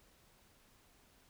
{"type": "silence", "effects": ["pink hiss -67 dBFS RMS until 1.29 s"]}